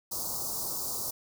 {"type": "band-stop noise", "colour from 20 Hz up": "white", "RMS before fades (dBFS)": -34, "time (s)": [0.11, 1.11], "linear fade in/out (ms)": 10, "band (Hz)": [1200, 4500], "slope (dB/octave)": 48, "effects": []}